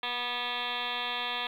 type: tone with frequency modulation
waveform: sine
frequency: 2201 Hz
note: C#7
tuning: 13 cents flat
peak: -30 dBFS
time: 0.03-1.47 s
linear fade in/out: 2 ms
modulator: 245 Hz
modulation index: 6.4
effects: 10-bit